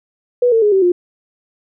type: tone with pitch steps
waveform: sine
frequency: 490 / 451.9 / 416.8 / 384.4 / 354.6 Hz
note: B4 / A4 / G#4 / G4 / F4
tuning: -14 / +46 / +6 / -34 / +26 cents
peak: -9 dBFS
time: 0.42-0.92 s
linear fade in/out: 5 ms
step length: 100 ms
effects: none